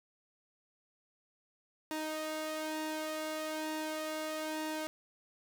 sawtooth tone with flanger, 311.3 Hz, D#4, 1 cent sharp, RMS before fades -38 dBFS, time 1.91-4.87 s, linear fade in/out 0 ms, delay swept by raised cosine 1.1 to 1.8 ms, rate 1.1 Hz, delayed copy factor +0.55, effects 12-bit

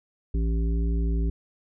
harmonic tone, 56.2 Hz, A1, 37 cents sharp, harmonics 1 / 3 / 5 / 7, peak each -22 / -32 / -36 / -39 dBFS, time 0.34-1.3 s, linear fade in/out 5 ms, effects none

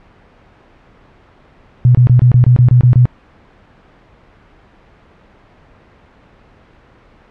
sine tone bursts, 123.47 Hz, B2, in tune, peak -4 dBFS, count 10, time 1.85-3.055 s, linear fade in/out 0 ms, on 98 ms, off 25 ms, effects pink hiss -46 dBFS RMS until 7.3 s + low-pass 2000 Hz 12 dB/octave

